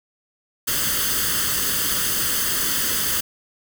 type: noise with comb filter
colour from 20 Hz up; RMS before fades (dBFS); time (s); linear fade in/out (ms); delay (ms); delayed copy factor
white; -22; 0.67-3.21; 10; 0.63; +0.7
effects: none